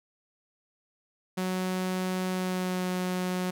sawtooth tone with pitch glide, 185 to 182.56 Hz, F#3 to F#3, 0 to -23 cents, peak -24 dBFS, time 1.37-3.51 s, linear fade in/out 10 ms, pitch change -23 cents, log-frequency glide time 2.3-2.88 s, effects none

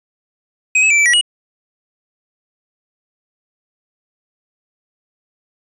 square tone with pitch steps, 2520 / 2583 / 2337 / 2320 / 1928 / 2900 Hz, D#7 / E7 / D7 / D7 / B6 / F#7, +21 / -36 / -9 / -22 / -42 / -35 cents, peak -10 dBFS, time 0.75-1.212 s, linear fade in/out 5 ms, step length 77 ms, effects resampled to 24000 Hz

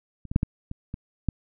clicks, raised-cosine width 5 ms, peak -28 / -19 / -6 / -11 / -21 / -20 / -11 dBFS, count 7, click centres 0.253 / 0.315 / 0.361 / 0.431 / 0.714 / 0.941 / 1.287 s, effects none

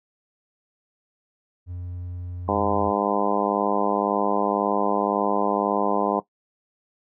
triangle tone, 88.9 Hz, F2, 31 cents sharp, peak -29 dBFS, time 1.66-2.93 s, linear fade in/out 50 ms
harmonic tone, 101.9 Hz, G#2, 32 cents flat, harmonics 2 / 3 / 4 / 5 / 6 / 7 / 8 / 9 / 10, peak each -29 / -29 / -29 / -29 / -29 / -29 / -29 / -29 / -29 dBFS, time 2.48-6.2 s, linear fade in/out 5 ms
effects noise-tail reverb RT60 0.1 s tail -17 dB re dry

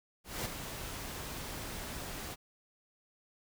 pink noise with ADSR envelope, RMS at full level -35 dBFS, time 0.24-2.36 s, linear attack 210 ms, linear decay 21 ms, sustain -7 dB, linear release 36 ms, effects none

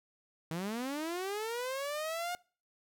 sawtooth linear sweep, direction up, 155.56 to 720 Hz, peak -31 dBFS, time 0.51-2.35 s, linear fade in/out 0 ms, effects noise-tail reverb RT60 0.4 s tail -24 dB re dry

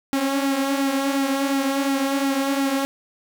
sawtooth tone with flanger, 274.1 Hz, C#4, 19 cents flat, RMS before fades -22 dBFS, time 0.13-2.85 s, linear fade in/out 0 ms, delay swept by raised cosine 1.7 to 6.9 ms, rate 2.8 Hz, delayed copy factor -0.5, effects none

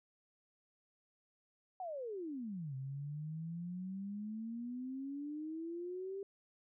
sine exponential two-way sweep, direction down then up, 765 to 130.81 to 398.4 Hz, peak -40 dBFS, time 1.8-6.23 s, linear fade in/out 2 ms, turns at 2.75 s, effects none

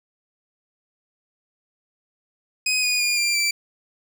20% pulse tone with pitch steps, 2511 / 2466 / 2423 / 2380 / 2337 Hz, D#7 / D#7 / D#7 / D7 / D7, +15 / -16 / -47 / +22 / -9 cents, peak -14 dBFS, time 2.66-3.51 s, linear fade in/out 5 ms, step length 170 ms, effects none

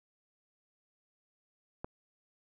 click, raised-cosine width 1 ms, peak -24 dBFS, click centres 1.845 s, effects none

